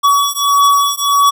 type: beating tone pair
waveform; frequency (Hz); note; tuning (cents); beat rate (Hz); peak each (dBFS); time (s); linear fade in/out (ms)
square; 1132 / 1133.6; C#6 / C#6; +36 / +38; 1.6; -13; 0.03-1.31; 20
effects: none